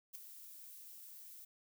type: noise with ADSR envelope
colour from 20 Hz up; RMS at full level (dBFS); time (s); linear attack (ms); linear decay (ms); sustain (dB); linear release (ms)
violet; -44; 0.13-1.45; 24; 5; -10; 7
effects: none